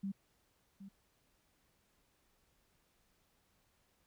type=tone with echo; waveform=sine; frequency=196 Hz; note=G3; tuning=in tune; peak=-36 dBFS; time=0.03-0.12 s; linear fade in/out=10 ms; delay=770 ms; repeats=1; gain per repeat=-12 dB; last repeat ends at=0.89 s; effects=pink hiss -75 dBFS RMS until 4.06 s